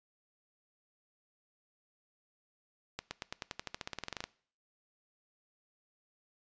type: accelerating click train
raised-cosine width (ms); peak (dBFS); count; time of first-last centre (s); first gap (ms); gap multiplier
0.2; -20; 19; 2.99-4.24; 120; 0.93
effects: noise-tail reverb RT60 0.5 s tail -21 dB re dry + resampled to 16000 Hz